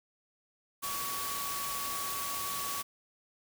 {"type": "tone in noise", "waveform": "sine", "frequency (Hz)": 1129, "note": "C#6", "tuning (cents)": 31, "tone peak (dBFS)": -38, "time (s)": [0.82, 2.83], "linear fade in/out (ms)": 20, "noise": "white", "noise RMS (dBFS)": -37, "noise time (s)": [0.82, 2.83], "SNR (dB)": -4, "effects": []}